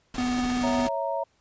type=noise with tremolo; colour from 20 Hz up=pink; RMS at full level=-35 dBFS; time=0.14-0.89 s; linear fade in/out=5 ms; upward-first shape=square; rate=17 Hz; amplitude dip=25%
type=tone with vibrato; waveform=square; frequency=248 Hz; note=B3; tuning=7 cents sharp; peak=-25 dBFS; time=0.18-0.87 s; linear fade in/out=2 ms; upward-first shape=square; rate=20 Hz; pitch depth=15 cents each way
type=chord; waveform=sine; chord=A# diminished; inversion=first; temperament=equal; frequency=554.4 / 659.3 / 932.3 Hz; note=C#5 / E5 / A#5; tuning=0 / 0 / 0 cents; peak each=-30 dBFS; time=0.63-1.24 s; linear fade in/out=10 ms
effects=pink hiss -67 dBFS RMS until 1.4 s + resampled to 16000 Hz